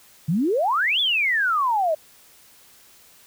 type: exponential two-way sweep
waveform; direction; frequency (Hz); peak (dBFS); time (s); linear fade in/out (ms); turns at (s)
sine; up then down; 145.6 to 3520 to 601; -18; 0.28-1.95; 10; 1
effects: white hiss -52 dBFS RMS until 3.26 s